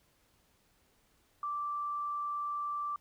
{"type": "tone", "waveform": "sine", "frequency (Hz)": 1171, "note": "D6", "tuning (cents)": -5, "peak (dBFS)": -33, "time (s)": [1.43, 2.96], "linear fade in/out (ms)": 2, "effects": ["pink hiss -70 dBFS RMS until 3 s"]}